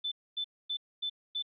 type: tone bursts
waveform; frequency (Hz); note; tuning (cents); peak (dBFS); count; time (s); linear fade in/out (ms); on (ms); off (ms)
sine; 3520; A7; 0; -31; 5; 0.04-1.425; 10; 77; 250
effects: none